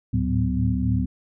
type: tone cluster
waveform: sine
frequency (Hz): 73.2 / 107.3 / 111.1 / 185.8 / 251.4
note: D2 / A2 / A2 / F#3 / B3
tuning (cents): -5 / -43 / +17 / +7 / +31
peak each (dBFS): -26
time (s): 0.13-1.06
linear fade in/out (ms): 10
effects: none